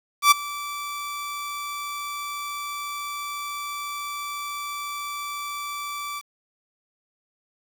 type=tone with ADSR envelope; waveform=sawtooth; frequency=1162 Hz; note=D6; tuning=19 cents flat; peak=-6 dBFS; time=0.22-6.22 s; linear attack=93 ms; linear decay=14 ms; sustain=-20 dB; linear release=43 ms; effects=7-bit